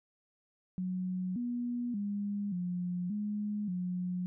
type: tone with pitch steps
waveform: sine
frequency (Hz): 183.8 / 241.9 / 203.3 / 178.3 / 208.3 / 180.3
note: F#3 / B3 / G#3 / F3 / G#3 / F#3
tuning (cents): -11 / -36 / -37 / +36 / +5 / -45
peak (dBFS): -32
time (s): 0.78-4.26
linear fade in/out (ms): 0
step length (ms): 580
effects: none